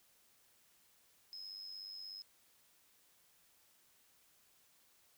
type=tone with amplitude modulation; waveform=triangle; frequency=5130 Hz; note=E8; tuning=48 cents flat; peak=-40 dBFS; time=1.33-2.22 s; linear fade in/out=0 ms; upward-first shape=sine; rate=96.7 Hz; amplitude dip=75%; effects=tanh soft clip ceiling -42 dBFS + white hiss -70 dBFS RMS until 5.17 s